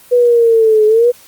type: linear two-way sweep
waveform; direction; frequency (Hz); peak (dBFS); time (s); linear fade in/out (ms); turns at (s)
sine; down then up; 493.9 to 424.7 to 493.9; -6; 0.11-1.12; 20; 0.86
effects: white hiss -42 dBFS RMS until 1.27 s + Opus 32 kbps